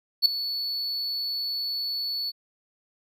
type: tone with ADSR envelope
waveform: triangle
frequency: 4435 Hz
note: C#8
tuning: in tune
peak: -11 dBFS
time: 0.22-2.32 s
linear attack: 37 ms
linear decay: 3 ms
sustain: -15 dB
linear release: 32 ms
effects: none